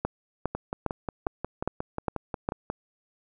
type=two click trains; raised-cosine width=1 ms; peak=-12 / -16 dBFS; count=7 / 13; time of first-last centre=0.05-2.489 / 0.55-2.701 s; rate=2.46 / 5.58 Hz; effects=none